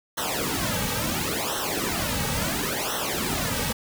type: noise with flanger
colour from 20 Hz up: pink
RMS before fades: -27 dBFS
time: 0.17-3.73 s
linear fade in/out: 10 ms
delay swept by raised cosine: 0.42 to 2.92 ms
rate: 0.72 Hz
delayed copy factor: -0.95
effects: none